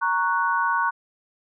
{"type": "chord", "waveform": "sine", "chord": "F# major", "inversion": "first", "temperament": "equal", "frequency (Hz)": [932.3, 1108.7, 1480], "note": ["A#5", "C#6", "F#6"], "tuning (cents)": [0, 0, 0], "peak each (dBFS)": -24, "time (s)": [0.01, 0.91], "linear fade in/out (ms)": 20, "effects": []}